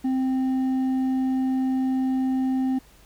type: tone with hard clipping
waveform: sine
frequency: 261.2 Hz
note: C4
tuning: 3 cents flat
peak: -22 dBFS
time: 0.04-2.79 s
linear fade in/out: 10 ms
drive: 4 dB
effects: added 50 Hz sine -54 dBFS peak until 3.05 s + pink hiss -55 dBFS RMS until 3.05 s